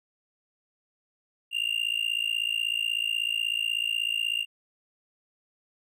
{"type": "tone with amplitude modulation", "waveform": "triangle", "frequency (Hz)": 2799, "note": "F7", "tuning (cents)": 3, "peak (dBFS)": -20, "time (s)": [1.51, 4.46], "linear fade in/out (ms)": 50, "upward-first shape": "sine", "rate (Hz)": 56.3, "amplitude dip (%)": 95, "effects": []}